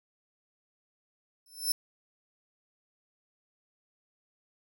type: tone with exponential growth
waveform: 15% pulse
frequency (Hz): 5310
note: E8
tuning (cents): +12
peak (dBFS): -17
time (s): 1.46-1.72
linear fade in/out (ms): 2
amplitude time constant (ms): 56
effects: none